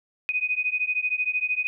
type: beating tone pair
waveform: sine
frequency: 2489 / 2502 Hz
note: D#7 / D#7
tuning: 0 / +9 cents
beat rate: 13 Hz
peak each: -26 dBFS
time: 0.29-1.67 s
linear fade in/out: 0 ms
effects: none